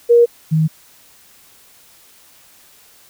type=tone pair in turn; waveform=sine; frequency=473.3 / 157.94 Hz; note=A#4 / D#3; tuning=+26 / +26 cents; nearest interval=octave + perfect fifth; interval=1900 cents; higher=first; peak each=-6 / -11 dBFS; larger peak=first; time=0.09-0.26 / 0.51-0.68 s; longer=neither; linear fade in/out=20 ms; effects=white hiss -48 dBFS RMS until 3.09 s